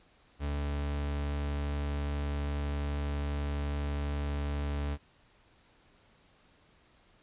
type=tone; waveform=40% pulse; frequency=72.1 Hz; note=D2; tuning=31 cents flat; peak=-30 dBFS; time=0.39-4.98 s; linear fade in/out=50 ms; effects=pink hiss -64 dBFS RMS until 7.22 s + resampled to 8000 Hz